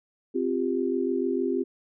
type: chord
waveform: sine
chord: C suspended fourth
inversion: none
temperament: equal with one note detuned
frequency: 261.6 / 349.2 / 395.6 Hz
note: C4 / F4 / G4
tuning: 0 / 0 / +16 cents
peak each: -28 dBFS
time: 0.34-1.64 s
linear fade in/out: 20 ms
effects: none